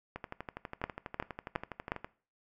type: two click trains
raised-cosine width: 0.5 ms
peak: -16 / -24 dBFS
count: 4 / 24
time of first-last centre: 0.84-1.919 / 0.16-2.045 s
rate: 2.78 / 12.2 Hz
effects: noise-tail reverb RT60 0.4 s tail -19 dB re dry